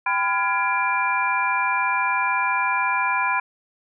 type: tone cluster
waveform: sine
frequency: 789 / 1005 / 1405 / 1671 / 2375 Hz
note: G5 / B5 / F6 / G#6 / D7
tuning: +11 / +30 / +10 / +10 / +19 cents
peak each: -29 / -22 / -28 / -28 / -25 dBFS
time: 0.06-3.4 s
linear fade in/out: 5 ms
effects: none